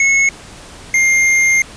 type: tone pair in turn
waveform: square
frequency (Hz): 2187 / 2114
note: C#7 / C7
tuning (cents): -24 / +17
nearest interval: minor second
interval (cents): 59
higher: first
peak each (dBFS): -10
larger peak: neither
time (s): 0-0.29 / 0.94-1.62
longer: second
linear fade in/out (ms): 2
effects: pink hiss -36 dBFS RMS until 1.76 s + resampled to 22050 Hz